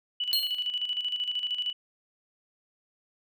sine tone with tremolo, 2960 Hz, F#7, in tune, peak -26 dBFS, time 0.2-1.73 s, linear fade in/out 5 ms, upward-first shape square, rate 13 Hz, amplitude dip 60%
45% pulse tone with exponential decay, 4233 Hz, C8, 19 cents sharp, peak -20 dBFS, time 0.33-0.68 s, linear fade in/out 0 ms, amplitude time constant 75 ms
effects none

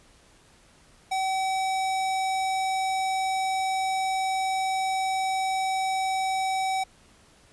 square tone, 763 Hz, G5, 47 cents flat, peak -25 dBFS, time 1.11-6.84 s, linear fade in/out 10 ms, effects pink hiss -57 dBFS RMS until 7.52 s + resampled to 24000 Hz

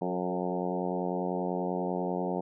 harmonic tone with a mistuned harmonic, 90.2 Hz, F#2, 44 cents flat, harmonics 2 / 3 / 4 / 5 / 6 / 7 / 8 / 9 / 10, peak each -34 / -38 / -36 / -37 / -38 / -40 / -38 / -41 / -42 dBFS, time 0.01-2.41 s, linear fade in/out 10 ms, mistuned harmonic 5, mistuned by -18 cents, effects none

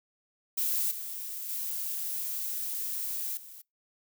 violet noise with level steps, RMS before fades -29 / -38 / -34 / -48 dBFS, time 0.57-3.62 s, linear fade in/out 10 ms, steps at 0.91 / 1.49 / 3.37 s, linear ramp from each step 2 ms, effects noise-tail reverb RT60 0.2 s tail -25 dB re dry

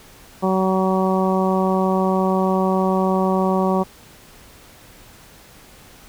harmonic tone, 188.6 Hz, F#3, 33 cents sharp, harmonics 1 / 2 / 3 / 4 / 5 / 6, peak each -19 / -22 / -24 / -25 / -26 / -27 dBFS, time 0.42-3.84 s, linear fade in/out 20 ms, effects pink hiss -46 dBFS RMS until 6.08 s

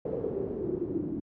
pink noise with low-pass filter sweep, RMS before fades -32 dBFS, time 0.05-1.2 s, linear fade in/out 5 ms, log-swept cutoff 480 to 300 Hz, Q 7.6, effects high-pass 100 Hz 12 dB/octave

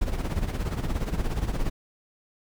brown noise with tremolo, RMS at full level -24 dBFS, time 0.01-1.7 s, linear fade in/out 10 ms, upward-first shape sine, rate 17 Hz, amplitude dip 70%, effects none

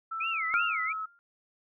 sine tone with pitch glide, 1326 to 1292 Hz, E6 to E6, +10 to -35 cents, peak -32 dBFS, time 0.11-1.06 s, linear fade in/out 10 ms, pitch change -45 cents, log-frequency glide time 0.35-0.54 s
sine tone with vibrato, 2349 Hz, D7, in tune, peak -30 dBFS, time 0.2-0.93 s, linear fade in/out 10 ms, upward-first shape sine, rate 2.8 Hz, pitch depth 300 cents each way
sine tone with exponential decay, 1396.9 Hz, F6, in tune, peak -22 dBFS, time 0.54-1.19 s, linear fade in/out 0 ms, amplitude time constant 140 ms
effects none

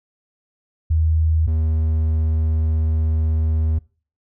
sine / triangle tone pair in turn, 79.7 / 79.06 Hz, D#2 / D#2, +42 / +28 cents, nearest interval unison, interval 14 cents, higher first, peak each -14 dBFS, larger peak neither, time 0.9-1.47 / 1.47-3.79 s, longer second, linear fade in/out 10 ms, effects noise-tail reverb RT60 0.4 s tail -23 dB re dry

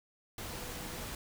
sine tone in noise, 494.5 Hz, B4, 2 cents sharp, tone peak -52 dBFS, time 0.53-1.04 s, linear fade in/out 2 ms, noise pink, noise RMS -42 dBFS, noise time 0.38-1.15 s, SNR -13 dB, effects none

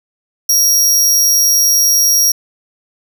sawtooth tone, 5650 Hz, F8, 19 cents sharp, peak -6 dBFS, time 0.49-2.32 s, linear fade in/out 5 ms, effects none

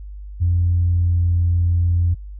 sine tone with pitch glide, 87.31 to 86.71 Hz, F2 to F2, 0 to -12 cents, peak -13 dBFS, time 0.4-2.15 s, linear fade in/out 20 ms, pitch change -12 cents, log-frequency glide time 0.87-1.34 s, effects tanh soft clip ceiling -9 dBFS + added 50 Hz sine -31 dBFS peak until 2.39 s

